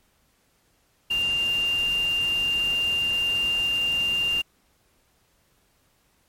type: tone in noise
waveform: sine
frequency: 2794 Hz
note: F7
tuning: in tune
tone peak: -21 dBFS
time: 1.1-4.42 s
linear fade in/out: 10 ms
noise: pink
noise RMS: -39 dBFS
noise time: 1.1-4.42 s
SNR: +15 dB
effects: pink hiss -65 dBFS RMS until 6.28 s + MP3 64 kbps